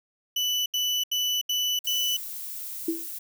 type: tone bursts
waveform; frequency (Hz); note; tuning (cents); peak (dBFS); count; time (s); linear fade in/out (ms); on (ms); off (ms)
35% pulse; 2979; F#7; +11; -22; 5; 0.36-2.168; 5; 300; 77
type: noise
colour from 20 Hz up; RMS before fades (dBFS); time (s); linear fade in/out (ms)
violet; -36; 1.84-3.19; 10
type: tone with exponential decay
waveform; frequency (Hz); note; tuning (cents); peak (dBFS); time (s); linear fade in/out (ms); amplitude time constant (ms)
sine; 329.6; E4; 0; -20; 2.88-3.09; 5; 44
effects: none